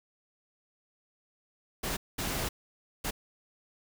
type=noise bursts at uneven times; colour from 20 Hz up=pink; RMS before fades=-33 dBFS; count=3; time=1.83-1.97 / 2.18-2.49 / 3.04-3.11 s; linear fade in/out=10 ms; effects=none